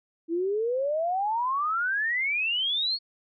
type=exponential sweep; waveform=sine; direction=up; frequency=322.2 to 4435 Hz; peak=-24 dBFS; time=0.28-2.99 s; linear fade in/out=50 ms; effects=none